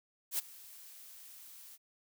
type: noise with ADSR envelope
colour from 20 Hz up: blue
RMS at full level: -32 dBFS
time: 0.31-1.78 s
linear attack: 78 ms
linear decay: 14 ms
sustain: -21 dB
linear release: 40 ms
effects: none